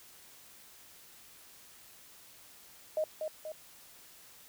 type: tone with echo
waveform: sine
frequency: 622.3 Hz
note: D#5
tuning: in tune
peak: -28 dBFS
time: 2.97-3.04 s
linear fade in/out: 2 ms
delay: 240 ms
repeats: 2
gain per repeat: -5 dB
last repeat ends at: 3.52 s
effects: white hiss -56 dBFS RMS until 4.48 s